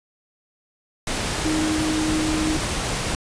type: tone in noise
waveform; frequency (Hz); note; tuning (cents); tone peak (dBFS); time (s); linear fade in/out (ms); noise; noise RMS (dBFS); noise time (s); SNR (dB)
sine; 311.8; D#4; +4; -21; 1.45-2.57; 2; pink; -25; 1.07-3.15; +1
effects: resampled to 22050 Hz